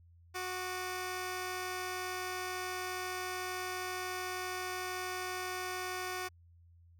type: tone pair together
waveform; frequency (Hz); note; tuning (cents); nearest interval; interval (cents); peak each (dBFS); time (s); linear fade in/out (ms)
10% pulse; 367.1 / 1183.4; F#4 / D6; -14 / +13; octave + minor sixth; 2027; -29 / -38; 0.34-6.29; 20
effects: added 85 Hz sine -58 dBFS peak until 6.99 s